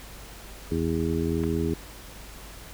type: harmonic tone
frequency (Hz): 82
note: E2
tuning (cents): -9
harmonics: 1 / 2 / 3 / 4 / 5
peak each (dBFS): -30 / -30 / -30 / -30 / -30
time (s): 0.71-1.74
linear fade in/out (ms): 5
type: clicks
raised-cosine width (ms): 0.5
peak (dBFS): -23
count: 2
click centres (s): 1.436 / 1.439
effects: added 50 Hz sine -45 dBFS peak until 2.73 s + pink hiss -45 dBFS RMS until 2.73 s